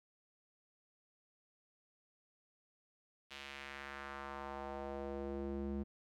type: tone with band-pass filter sweep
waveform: square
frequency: 69.3 Hz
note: C#2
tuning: in tune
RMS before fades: -44 dBFS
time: 3.3-5.84 s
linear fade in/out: 20 ms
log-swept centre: 3100 to 240 Hz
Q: 1.6
effects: none